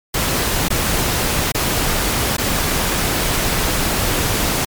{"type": "noise with dropouts", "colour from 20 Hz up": "pink", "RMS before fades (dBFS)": -18, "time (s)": [0.14, 4.65], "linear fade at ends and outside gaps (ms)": 5, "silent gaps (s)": [[0.685, 0.703], [1.52, 1.546], [2.368, 2.381]], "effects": ["MP3 96 kbps"]}